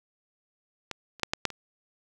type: clicks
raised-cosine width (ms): 0.2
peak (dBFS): -16 / -29 / -7 / -9 / -6 / -24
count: 6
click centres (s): 0.913 / 1.197 / 1.233 / 1.335 / 1.453 / 1.503
effects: 8-bit